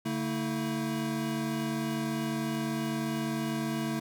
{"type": "tone cluster", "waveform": "square", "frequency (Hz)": [144.2, 224.2, 324.2], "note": ["D3", "A3", "E4"], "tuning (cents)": [-31, 33, -29], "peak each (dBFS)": [-37, -33, -36], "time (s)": [0.05, 4], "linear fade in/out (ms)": 10, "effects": []}